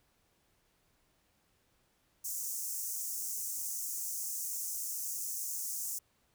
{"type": "high-pass noise", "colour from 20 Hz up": "pink", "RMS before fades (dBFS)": -38, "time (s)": [2.24, 5.99], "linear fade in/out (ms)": 10, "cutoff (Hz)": 6000, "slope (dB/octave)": 48, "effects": ["pink hiss -73 dBFS RMS until 6.34 s"]}